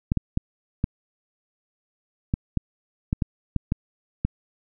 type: clicks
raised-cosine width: 5 ms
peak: -9 dBFS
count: 11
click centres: 0.119 / 0.173 / 0.374 / 0.841 / 2.339 / 2.573 / 3.129 / 3.222 / 3.563 / 3.721 / 4.25 s
effects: none